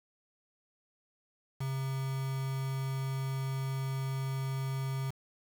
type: tone with quantisation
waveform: triangle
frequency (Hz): 133.9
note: C3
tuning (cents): +40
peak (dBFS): -30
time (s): 1.6-5.11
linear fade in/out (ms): 10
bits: 7
effects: none